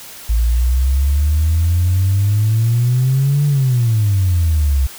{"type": "exponential two-way sweep", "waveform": "sine", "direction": "up then down", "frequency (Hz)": [55, 146.7, 64.8], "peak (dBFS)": -10, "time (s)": [0.29, 4.87], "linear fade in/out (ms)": 10, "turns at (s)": 3.46, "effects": ["tanh soft clip ceiling -7 dBFS", "white hiss -35 dBFS RMS until 4.98 s"]}